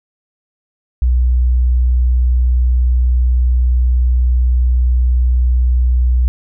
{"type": "tone", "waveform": "sine", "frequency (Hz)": 61.74, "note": "B1", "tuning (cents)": 0, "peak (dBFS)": -9, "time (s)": [1.02, 6.28], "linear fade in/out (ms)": 0, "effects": []}